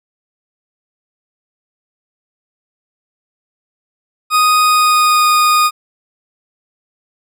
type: tone with pitch glide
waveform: 40% pulse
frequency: 1244.5 to 1231.6 Hz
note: D#6 to D#6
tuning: 0 to -18 cents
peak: -8 dBFS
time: 4.3-5.71 s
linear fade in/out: 50 ms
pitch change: -18 cents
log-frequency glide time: 4.61-5.3 s
effects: none